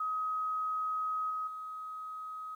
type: tone with level steps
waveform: sine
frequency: 1265 Hz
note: D#6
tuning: 28 cents sharp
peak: -31 / -33 / -39 dBFS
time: 0-2.55 s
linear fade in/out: 5 ms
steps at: 1.3 / 1.47 s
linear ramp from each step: 5 ms
effects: 11-bit